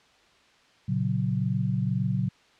sine chord, F# major, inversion first, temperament equal, 116.54 / 138.59 / 185 Hz, A#2 / C#3 / F#3, 0 / 0 / 0 cents, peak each -28 dBFS, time 0.88-2.29 s, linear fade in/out 10 ms, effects white hiss -59 dBFS RMS until 2.59 s + low-pass 4000 Hz 12 dB/octave

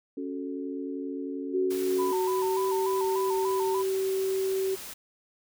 sine chord, F# minor, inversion second, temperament equal, 277.2 / 370 / 440 Hz, C#4 / F#4 / A4, 0 / 0 / 0 cents, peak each -33 / -38 / -39 dBFS, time 0.17-2.12 s, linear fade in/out 5 ms
sine tone with pitch glide, 372.8 to 382.6 Hz, F#4 to G4, +13 to -42 cents, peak -25 dBFS, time 1.53-4.76 s, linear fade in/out 20 ms, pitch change +45 cents, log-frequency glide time 2.28-2.64 s
white noise, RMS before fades -41 dBFS, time 1.7-4.94 s, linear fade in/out 10 ms
sine tone with vibrato, 950 Hz, A#5, 33 cents sharp, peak -30 dBFS, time 1.98-3.83 s, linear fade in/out 20 ms, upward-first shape square, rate 3.4 Hz, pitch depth 79 cents each way
effects none

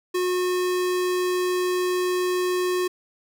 square tone, 362.7 Hz, F#4, 34 cents flat, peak -22 dBFS, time 0.14-2.88 s, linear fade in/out 10 ms, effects none

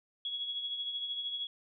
sine tone with tremolo, 3344 Hz, G#7, 11 cents sharp, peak -32 dBFS, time 0.25-1.47 s, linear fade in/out 2 ms, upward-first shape triangle, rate 13 Hz, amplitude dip 55%, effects none

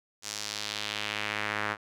sawtooth tone with band-pass filter sweep, 105 Hz, G#2, 19 cents sharp, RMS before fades -34 dBFS, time 0.22-1.77 s, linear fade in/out 50 ms, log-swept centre 6400 to 1500 Hz, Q 1.6, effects none

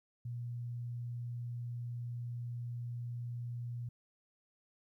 sine tone, 120.1 Hz, B2, 48 cents flat, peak -38 dBFS, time 0.25-3.89 s, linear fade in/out 5 ms, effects 13-bit

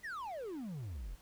triangle exponential sweep, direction down, 2004 to 36.71 Hz, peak -38 dBFS, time 0.03-1.16 s, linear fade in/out 20 ms, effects pink hiss -63 dBFS RMS until 1.21 s

